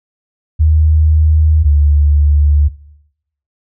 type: tone pair in turn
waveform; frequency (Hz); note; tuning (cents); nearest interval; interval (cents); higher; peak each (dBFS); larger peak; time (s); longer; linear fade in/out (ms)
sine; 77.78 / 73.26; D#2 / D2; 0 / -4; minor second; 104; first; -6; neither; 0.59-1.64 / 1.64-2.69; neither; 20
effects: noise-tail reverb RT60 0.8 s tail -19 dB re dry